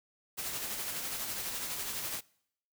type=noise with tremolo; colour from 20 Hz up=white; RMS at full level=-36 dBFS; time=0.37-2.21 s; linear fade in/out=20 ms; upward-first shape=sine; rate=12 Hz; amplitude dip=35%; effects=noise-tail reverb RT60 0.7 s tail -24 dB re dry